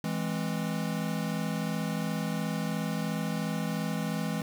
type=chord; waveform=square; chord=E augmented; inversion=none; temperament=equal; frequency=164.81 / 207.7 / 261.6 Hz; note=E3 / G#3 / B#3; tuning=0 / 0 / 0 cents; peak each=-33 / -34 / -38 dBFS; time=0.04-4.42 s; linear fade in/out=2 ms; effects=9-bit